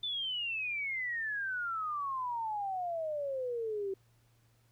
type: exponential sweep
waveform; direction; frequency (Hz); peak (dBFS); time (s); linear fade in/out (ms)
sine; down; 3553 to 380; -33; 0.03-3.94; 5
effects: added 116 Hz sine -66 dBFS peak until 4.71 s + pink hiss -72 dBFS RMS until 4.71 s